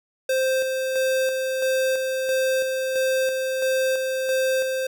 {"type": "tone with tremolo", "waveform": "square", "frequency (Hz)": 523.3, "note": "C5", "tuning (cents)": 0, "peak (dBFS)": -20, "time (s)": [0.29, 4.87], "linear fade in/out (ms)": 5, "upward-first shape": "square", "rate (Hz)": 1.5, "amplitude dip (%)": 35, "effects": []}